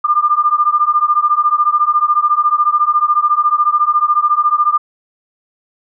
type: beating tone pair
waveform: sine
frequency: 1195 / 1209 Hz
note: D6 / D6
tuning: +30 / +50 cents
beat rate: 14 Hz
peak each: -13 dBFS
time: 0.04-4.78 s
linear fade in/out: 10 ms
effects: none